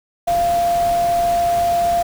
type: tone in noise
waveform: sine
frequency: 692 Hz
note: F5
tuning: 16 cents flat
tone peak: -14 dBFS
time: 0.27-2.03 s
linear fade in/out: 10 ms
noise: pink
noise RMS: -30 dBFS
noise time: 0.27-2.03 s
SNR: +13 dB
effects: none